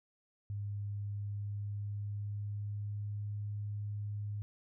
sine tone with pitch glide, 102 to 103.48 Hz, G#2 to G#2, -31 to -6 cents, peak -36 dBFS, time 0.5-4.42 s, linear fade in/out 0 ms, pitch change +25 cents, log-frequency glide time 1.1-3.34 s, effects none

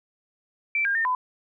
sine tone with pitch steps, 2334 / 1609 / 1815 / 1007 Hz, D7 / G6 / A#6 / B5, -11 / +45 / -47 / +33 cents, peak -21 dBFS, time 0.75-1.15 s, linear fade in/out 2 ms, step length 100 ms, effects none

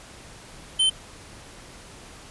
square tone, 3085 Hz, G7, 28 cents flat, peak -18 dBFS, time 0.79-0.9 s, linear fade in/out 10 ms, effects pink hiss -45 dBFS RMS until 2.3 s + resampled to 24000 Hz

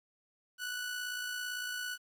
sawtooth tone with amplitude modulation, 1480 Hz, F#6, in tune, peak -31 dBFS, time 0.58-1.98 s, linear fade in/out 50 ms, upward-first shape sine, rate 57.8 Hz, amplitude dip 40%, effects 11-bit

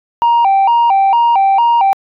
sine tone with vibrato, 857 Hz, A5, 46 cents flat, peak -5 dBFS, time 0.22-1.93 s, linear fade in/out 0 ms, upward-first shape square, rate 2.2 Hz, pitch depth 160 cents each way, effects tanh soft clip ceiling -6 dBFS

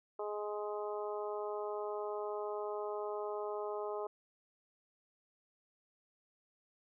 harmonic tone, 208.8 Hz, G#3, 10 cents sharp, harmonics 2 / 3 / 4 / 5 / 6, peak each -39 / -43 / -45 / -47 / -49 dBFS, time 0.19-4.07 s, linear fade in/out 5 ms, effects none

